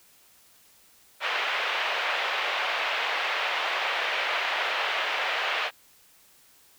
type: band-pass noise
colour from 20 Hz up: white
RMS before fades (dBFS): -28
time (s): 1.2-5.71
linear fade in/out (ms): 50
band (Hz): 530 to 3000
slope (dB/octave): 24
effects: white hiss -58 dBFS RMS until 6.78 s